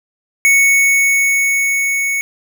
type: tone with level ramp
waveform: square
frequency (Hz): 2217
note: C#7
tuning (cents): 0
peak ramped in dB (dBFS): -8 to -16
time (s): 0.45-2.21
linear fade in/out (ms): 0
effects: none

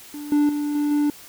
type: tone with level steps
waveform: triangle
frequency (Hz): 293.7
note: D4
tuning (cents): 0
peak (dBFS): -29 / -13 / -20 / -17 / -15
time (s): 0.14-1.1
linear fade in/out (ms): 2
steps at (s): 0.32 / 0.49 / 0.75 / 0.91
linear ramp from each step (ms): 2
effects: white hiss -44 dBFS RMS until 1.28 s

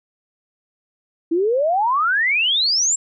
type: exponential sweep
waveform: sine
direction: up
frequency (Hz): 317.9 to 7700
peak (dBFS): -15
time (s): 1.31-2.96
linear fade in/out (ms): 10
effects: none

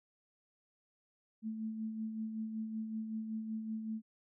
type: tone with tremolo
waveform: sine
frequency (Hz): 220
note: A3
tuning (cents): 0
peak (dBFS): -35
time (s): 1.42-4.02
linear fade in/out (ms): 50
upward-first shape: sine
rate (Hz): 5.3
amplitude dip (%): 45
effects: none

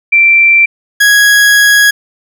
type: tone pair in turn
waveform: sine / 40% pulse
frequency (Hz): 2349 / 1661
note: D7 / G#6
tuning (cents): 0 / 0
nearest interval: tritone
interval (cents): 600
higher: first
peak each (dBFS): -3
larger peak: neither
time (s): 0.12-0.66 / 1-1.91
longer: second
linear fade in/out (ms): 10
effects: none

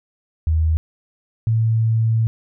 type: tone pair in turn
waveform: sine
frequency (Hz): 79.6 / 112.57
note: D#2 / A2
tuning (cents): +40 / +40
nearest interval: tritone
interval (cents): 600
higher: second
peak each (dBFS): -14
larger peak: neither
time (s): 0.47-0.77 / 1.47-2.27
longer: second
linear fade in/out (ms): 0
effects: none

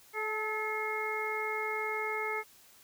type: harmonic tone with a mistuned harmonic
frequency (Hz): 430.7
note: A4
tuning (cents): -37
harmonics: 1 / 2 / 3 / 4 / 5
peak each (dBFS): -37 / -39 / -39 / -44 / -35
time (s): 0.13-2.44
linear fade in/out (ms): 50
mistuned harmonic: 2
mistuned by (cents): +24
effects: white hiss -59 dBFS RMS until 2.83 s

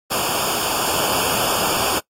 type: noise with comb filter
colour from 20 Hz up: pink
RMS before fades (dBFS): -21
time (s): 0.1-2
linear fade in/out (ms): 20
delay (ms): 0.5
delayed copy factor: -1
effects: noise-tail reverb RT60 0.1 s tail -21 dB re dry + AAC 48 kbps

